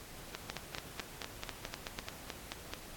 two click trains, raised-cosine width 0.2 ms, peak -20 / -21 dBFS, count 7 / 12, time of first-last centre 0.5-1.989 / 0.35-2.736 s, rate 4.03 / 4.61 Hz, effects pink hiss -50 dBFS RMS until 2.96 s + AAC 64 kbps

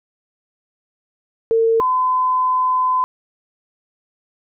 sine tone pair in turn, 453.2 / 1017.4 Hz, A#4 / C6, -49 / -49 cents, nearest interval octave + major second, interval 1400 cents, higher second, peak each -12 / -14 dBFS, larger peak first, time 1.51-1.8 / 1.8-3.04 s, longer second, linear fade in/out 0 ms, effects none

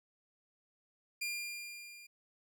sawtooth tone with level ramp, 2400 Hz, D7, 37 cents sharp, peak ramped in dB -31 to -49 dBFS, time 1.21-2.07 s, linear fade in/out 10 ms, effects none

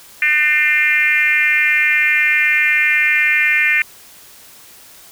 sine tone with frequency modulation, 2100 Hz, C7, 6 cents sharp, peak -11 dBFS, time 0.22-3.82 s, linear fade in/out 2 ms, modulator 296 Hz, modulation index 1.4, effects white hiss -42 dBFS RMS until 5.11 s

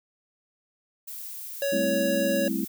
violet noise, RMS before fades -38 dBFS, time 1.07-2.68 s, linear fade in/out 10 ms
square tone, 558 Hz, C#5, 11 cents sharp, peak -25 dBFS, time 1.62-2.48 s, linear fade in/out 2 ms
sine chord, A minor seventh, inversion third, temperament equal, 196 / 220 / 261.6 / 329.6 Hz, G3 / A3 / C4 / E4, 0 / 0 / 0 / 0 cents, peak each -31 dBFS, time 1.72-2.65 s, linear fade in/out 10 ms
effects none

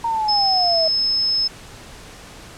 sine linear sweep, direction down, 932.3 to 630 Hz, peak -18 dBFS, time 0.04-0.88 s, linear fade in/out 5 ms
sine tone, 5200 Hz, E8, 24 cents flat, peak -16 dBFS, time 0.28-1.48 s, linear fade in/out 10 ms
effects pink hiss -40 dBFS RMS until 2.57 s + low-pass 9000 Hz 12 dB/octave

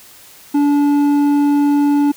sine tone with hard clipping, 288.4 Hz, D4, 31 cents flat, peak -12 dBFS, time 0.54-2.12 s, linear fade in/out 10 ms, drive 6 dB, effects white hiss -42 dBFS RMS until 2.16 s

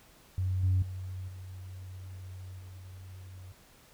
sine tone with level steps, 93 Hz, F#2, 9 cents sharp, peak -27 / -22 / -36 / -41 / -44 dBFS, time 0.38-3.52 s, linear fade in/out 0 ms, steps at 0.63 / 0.82 / 1.28 / 2.59 s, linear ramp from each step 5 ms, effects tanh soft clip ceiling -20 dBFS + pink hiss -59 dBFS RMS until 3.93 s

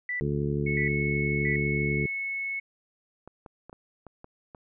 sine tone bursts, 1975.5 Hz, B6, in tune, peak -28 dBFS, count 3, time 0.09-1.56 s, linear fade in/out 2 ms, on 110 ms, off 570 ms
harmonic tone, 72.1 Hz, D2, 31 cents flat, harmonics 1 / 2 / 3 / 4 / 5 / 6, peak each -36 / -28 / -33 / -38 / -33 / -34 dBFS, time 0.21-2.06 s, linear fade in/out 0 ms
sine tone, 2199 Hz, C#7, 14 cents flat, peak -29 dBFS, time 0.66-2.6 s, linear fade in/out 10 ms
clicks, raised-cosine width 1 ms, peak -30 dBFS, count 7, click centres 3.276 / 3.462 / 3.696 / 3.729 / 4.067 / 4.244 / 4.548 s
effects none

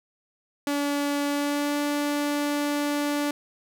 sawtooth tone with pitch glide, 286.7 to 291 Hz, D4 to D4, -42 to -16 cents, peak -20 dBFS, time 0.67-3.31 s, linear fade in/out 2 ms, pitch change +26 cents, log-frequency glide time 1.27-1.78 s, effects none

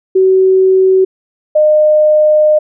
sine tone pair in turn, 377.8 / 610 Hz, F#4 / D#5, +36 / -34 cents, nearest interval minor sixth, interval 830 cents, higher second, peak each -5 dBFS, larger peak neither, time 0.15-1.05 / 1.55-2.59 s, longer second, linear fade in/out 10 ms, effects none

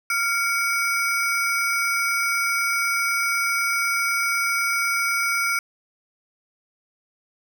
square ring-modulated tone, 1821 Hz, A#6, 41 cents flat, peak -18 dBFS, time 0.1-5.59 s, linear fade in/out 2 ms, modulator 433 Hz, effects none

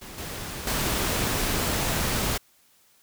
pink noise with level steps, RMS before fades -41 / -35 / -26 dBFS, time 0.01-2.38 s, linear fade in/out 10 ms, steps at 0.18 / 0.67 s, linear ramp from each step 2 ms, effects white hiss -61 dBFS RMS until 3.02 s

